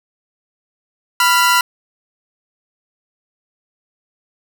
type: tone pair together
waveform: sawtooth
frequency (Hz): 987.7 / 1386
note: B5 / F6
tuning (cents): 0 / -14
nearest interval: tritone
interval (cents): 586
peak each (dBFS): -10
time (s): 1.2-1.61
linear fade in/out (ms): 2
effects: none